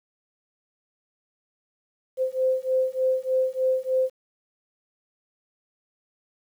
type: beating tone pair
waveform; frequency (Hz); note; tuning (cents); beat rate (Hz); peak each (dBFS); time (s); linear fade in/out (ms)
sine; 517 / 520.3; C5 / C5; -21 / -10; 3.3; -24; 2.17-4.1; 50
effects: 9-bit